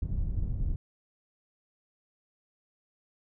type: low-pass noise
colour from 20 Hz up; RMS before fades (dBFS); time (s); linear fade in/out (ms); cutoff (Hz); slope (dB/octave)
pink; -30; 0.02-0.76; 5; 100; 12
effects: none